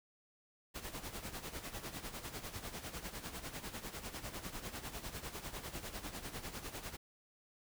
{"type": "noise with tremolo", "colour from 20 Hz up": "pink", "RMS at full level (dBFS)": -43, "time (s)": [0.74, 6.97], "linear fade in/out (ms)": 20, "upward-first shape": "sine", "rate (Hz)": 10, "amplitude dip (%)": 70, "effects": []}